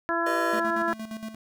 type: harmonic tone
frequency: 336.6 Hz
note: E4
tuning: 36 cents sharp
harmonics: 1 / 2 / 3 / 4 / 5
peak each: -30 / -30 / -30 / -30 / -30 dBFS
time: 0.09-0.93 s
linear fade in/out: 0 ms
type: chord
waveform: square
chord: G augmented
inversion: none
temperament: just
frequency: 392 / 490 / 612.5 Hz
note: G4 / B4 / D#5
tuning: 0 / -14 / -27 cents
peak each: -37 / -35 / -33 dBFS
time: 0.26-0.6 s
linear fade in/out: 5 ms
type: tone with tremolo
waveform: square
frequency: 220 Hz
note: A3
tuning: in tune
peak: -33 dBFS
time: 0.53-1.35 s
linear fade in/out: 5 ms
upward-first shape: square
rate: 8.6 Hz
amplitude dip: 65%
effects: none